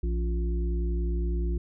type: harmonic tone with a mistuned harmonic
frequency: 58.27 Hz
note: A#1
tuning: in tune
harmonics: 1 / 3 / 5 / 6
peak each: -25 / -37 / -44 / -37 dBFS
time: 0.03-1.58 s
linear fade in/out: 5 ms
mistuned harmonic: 5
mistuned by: -69 cents
effects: none